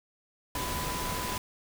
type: tone in noise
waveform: sine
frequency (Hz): 998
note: B5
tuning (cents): +18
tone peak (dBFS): -36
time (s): 0.55-1.38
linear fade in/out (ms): 2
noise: pink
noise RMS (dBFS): -34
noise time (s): 0.55-1.38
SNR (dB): -5
effects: none